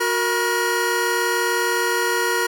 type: tone cluster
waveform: square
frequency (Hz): 364.3 / 464.5 / 962 / 1433 / 1888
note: F#4 / A#4 / B5 / F6 / A#6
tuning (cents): -27 / -6 / -46 / +44 / +22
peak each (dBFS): -26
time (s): 0-2.47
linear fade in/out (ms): 10
effects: none